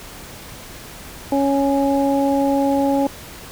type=harmonic tone; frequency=277.2 Hz; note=C#4; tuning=in tune; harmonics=1 / 2 / 3; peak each=-17 / -20 / -22 dBFS; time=1.32-3.07 s; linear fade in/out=2 ms; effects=pink hiss -37 dBFS RMS until 3.51 s